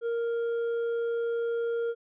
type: tone with hard clipping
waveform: sine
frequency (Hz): 466.1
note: A#4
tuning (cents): 0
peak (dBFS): -28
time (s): 0.01-1.95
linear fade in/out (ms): 50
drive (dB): 4
effects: resampled to 8000 Hz